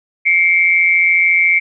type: tone pair together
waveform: sine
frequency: 2131 / 2305 Hz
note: C7 / D7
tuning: +31 / -33 cents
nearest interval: minor second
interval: 136 cents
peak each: -12 dBFS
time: 0.25-1.6 s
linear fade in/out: 20 ms
effects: none